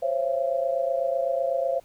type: tone cluster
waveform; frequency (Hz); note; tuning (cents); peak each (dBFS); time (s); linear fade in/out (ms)
sine; 523 / 551 / 678; C5 / C#5 / E5; -1 / -11 / +49; -27; 0.02-1.8; 10
effects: pink hiss -59 dBFS RMS until 1.84 s